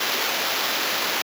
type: noise with sample-and-hold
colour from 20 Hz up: blue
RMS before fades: -24 dBFS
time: 0-1.22 s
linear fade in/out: 5 ms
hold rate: 8820 Hz
effects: high-pass 300 Hz 12 dB/octave